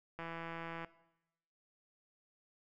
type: click train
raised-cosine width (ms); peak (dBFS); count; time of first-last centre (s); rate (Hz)
0.5; -29; 110; 0.19-0.847; 166
effects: noise-tail reverb RT60 0.9 s tail -18 dB re dry